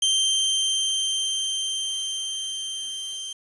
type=tone with level ramp; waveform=sawtooth; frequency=3141 Hz; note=G7; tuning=3 cents sharp; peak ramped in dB=-15 to -28 dBFS; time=0.02-3.33 s; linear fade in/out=5 ms; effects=resampled to 24000 Hz + 8-bit